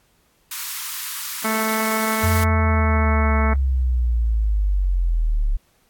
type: high-pass noise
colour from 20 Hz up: white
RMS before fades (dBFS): -29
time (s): 0.51-2.44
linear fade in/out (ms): 5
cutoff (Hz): 930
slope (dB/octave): 96
type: harmonic tone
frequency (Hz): 220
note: A3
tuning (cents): 0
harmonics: 1 / 2 / 3 / 4 / 5 / 6 / 7 / 8 / 9 / 10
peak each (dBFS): -24 / -30 / -28 / -29 / -29 / -27 / -35 / -34 / -34 / -29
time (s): 1.44-3.54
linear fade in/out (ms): 10
type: linear sweep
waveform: sine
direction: down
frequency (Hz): 89.7 to 34.43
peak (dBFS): -16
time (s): 2.23-5.57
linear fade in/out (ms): 10
effects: pink hiss -61 dBFS RMS until 5.89 s + AAC 64 kbps